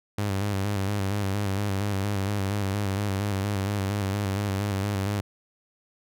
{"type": "tone with vibrato", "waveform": "sawtooth", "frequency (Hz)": 99.8, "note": "G2", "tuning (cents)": 32, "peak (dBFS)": -21, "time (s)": [0.18, 5.21], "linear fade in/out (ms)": 5, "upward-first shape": "square", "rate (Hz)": 4.3, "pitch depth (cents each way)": 50, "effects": []}